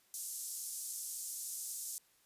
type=band-pass noise; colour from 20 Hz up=pink; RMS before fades=-43 dBFS; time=0.14-1.98 s; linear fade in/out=0 ms; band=6600 to 13000 Hz; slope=24 dB/octave; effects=white hiss -70 dBFS RMS until 2.25 s + resampled to 32000 Hz